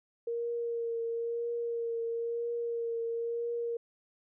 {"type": "tone with vibrato", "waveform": "sine", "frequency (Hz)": 466.2, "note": "A#4", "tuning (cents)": 0, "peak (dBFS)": -31, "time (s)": [0.27, 3.77], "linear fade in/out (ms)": 5, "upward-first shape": "triangle", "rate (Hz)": 1, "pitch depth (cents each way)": 23, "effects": []}